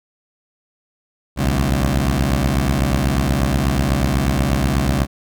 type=beating tone pair; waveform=15% pulse; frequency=63.7 / 71.9 Hz; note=C2 / D2; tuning=-46 / -36 cents; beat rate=8.2 Hz; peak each=-12 dBFS; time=1.36-5.07 s; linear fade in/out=50 ms; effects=none